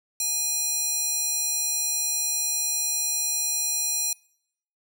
square tone with high-pass filter, 825 Hz, G#5, 12 cents flat, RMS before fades -26 dBFS, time 0.2-4.13 s, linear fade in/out 2 ms, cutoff 6400 Hz, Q 1.9, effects noise-tail reverb RT60 0.7 s tail -26 dB re dry

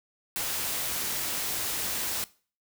white noise, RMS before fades -31 dBFS, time 0.36-2.24 s, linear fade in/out 0 ms, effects noise-tail reverb RT60 0.4 s tail -20 dB re dry

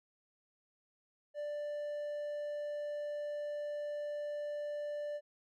triangle tone, 589 Hz, D5, 5 cents sharp, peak -35 dBFS, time 1.34-5.21 s, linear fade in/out 50 ms, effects none

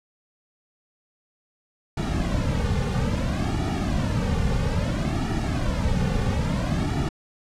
brown noise with flanger, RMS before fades -24 dBFS, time 1.97-7.09 s, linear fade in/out 5 ms, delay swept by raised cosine 1.9 to 3.1 ms, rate 0.6 Hz, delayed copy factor -0.85, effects low-pass 8000 Hz 12 dB/octave

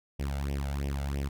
sawtooth tone with flanger, 69.7 Hz, C#2, 10 cents sharp, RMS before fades -32 dBFS, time 0.19-1.29 s, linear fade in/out 10 ms, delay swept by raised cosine 0.35 to 1.45 ms, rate 3 Hz, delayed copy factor +0.85, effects none

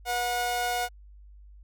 sawtooth tone pair together, 485.4 / 726 Hz, B4 / F#5, -30 / -33 cents, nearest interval perfect fifth, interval 697 cents, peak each -32 / -23 dBFS, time 0.05-0.89 s, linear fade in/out 50 ms, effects added 50 Hz sine -47 dBFS peak until 1.63 s

